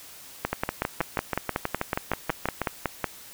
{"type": "two click trains", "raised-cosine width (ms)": 0.5, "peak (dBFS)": [-9, -10], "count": [15, 14], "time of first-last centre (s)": [[0.45, 3.043], [0.53, 2.617]], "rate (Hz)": [5.4, 6.23], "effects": ["white hiss -46 dBFS RMS until 3.33 s"]}